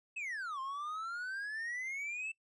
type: exponential two-way sweep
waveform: triangle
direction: down then up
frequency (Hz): 2667 to 1046.5 to 2667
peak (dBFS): -36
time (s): 0.16-2.32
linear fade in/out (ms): 10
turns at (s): 0.6
effects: noise-tail reverb RT60 0.1 s tail -22 dB re dry + resampled to 24000 Hz